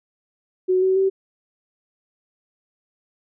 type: tone with pitch steps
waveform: sine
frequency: 370.1 / 377.4 / 384.9 Hz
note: F#4 / F#4 / G4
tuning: 0 / +34 / -32 cents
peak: -15 dBFS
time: 0.68-1.1 s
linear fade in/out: 20 ms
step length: 140 ms
effects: none